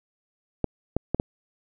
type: clicks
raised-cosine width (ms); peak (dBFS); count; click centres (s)
2; -9; 4; 0.643 / 0.966 / 1.146 / 1.199
effects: none